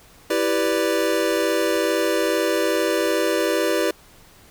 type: chord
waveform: square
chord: E minor seventh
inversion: none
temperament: equal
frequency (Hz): 329.6 / 392 / 493.9 / 587.3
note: E4 / G4 / B4 / D5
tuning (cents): 0 / 0 / 0 / 0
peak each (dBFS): -25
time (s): 0.3-3.91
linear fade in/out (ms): 5
effects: pink hiss -50 dBFS RMS until 4.5 s